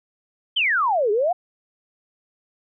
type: exponential two-way sweep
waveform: sine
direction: down then up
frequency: 3223 to 398.3 to 750 Hz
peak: -17 dBFS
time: 0.56-1.33 s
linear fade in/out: 10 ms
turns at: 1.11 s
effects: none